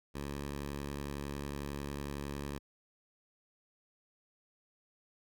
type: tone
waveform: 10% pulse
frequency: 71 Hz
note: C#2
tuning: 42 cents sharp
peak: -30 dBFS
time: 0.14-2.59 s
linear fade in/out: 20 ms
effects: none